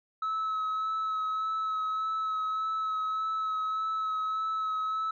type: tone with vibrato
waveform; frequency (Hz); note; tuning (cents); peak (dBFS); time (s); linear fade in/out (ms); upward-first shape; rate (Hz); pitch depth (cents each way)
sine; 1293; E6; -34; -26; 0.22-5.11; 5; sine; 1.7; 16
effects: tanh soft clip ceiling -27 dBFS